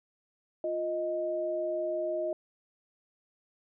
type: tone pair together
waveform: sine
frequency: 350.4 / 624.3 Hz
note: F4 / D#5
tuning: +6 / +6 cents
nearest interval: minor seventh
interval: 1000 cents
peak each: -35 / -30 dBFS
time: 0.64-2.33 s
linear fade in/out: 2 ms
effects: none